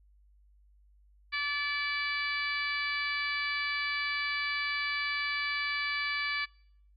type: harmonic tone with a mistuned harmonic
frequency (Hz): 578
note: D5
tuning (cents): -28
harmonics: 2 / 3 / 4 / 5 / 6 / 7 / 8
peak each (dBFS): -39 / -35 / -33 / -44 / -44 / -43 / -41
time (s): 1.32-6.46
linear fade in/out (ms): 20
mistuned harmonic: 5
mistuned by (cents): +20
effects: noise-tail reverb RT60 0.7 s tail -26 dB re dry + added 50 Hz sine -59 dBFS peak until 6.96 s